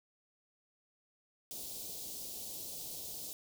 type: band-stop noise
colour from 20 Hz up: white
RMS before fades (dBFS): -44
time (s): 1.51-3.33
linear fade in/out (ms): 0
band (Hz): 690 to 3600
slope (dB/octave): 24
effects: none